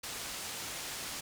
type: low-pass noise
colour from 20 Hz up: white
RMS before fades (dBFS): -41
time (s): 0.03-1.21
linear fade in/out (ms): 10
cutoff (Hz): 8400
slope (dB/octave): 12
effects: none